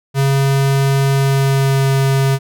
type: tone with pitch glide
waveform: square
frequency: 137.1 to 135.76 Hz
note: C#3 to C#3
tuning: -19 to -36 cents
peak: -12 dBFS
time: 0.14-2.39 s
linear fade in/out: 50 ms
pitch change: -17 cents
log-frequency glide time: 1.13-1.88 s
effects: none